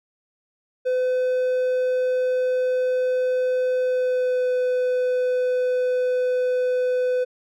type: tone with pitch glide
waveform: triangle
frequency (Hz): 507 to 502.3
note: B4 to B4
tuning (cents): +45 to +29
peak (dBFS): -17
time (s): 0.85-7.25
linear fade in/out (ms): 20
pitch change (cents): -16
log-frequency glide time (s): 3.81-4.5
effects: none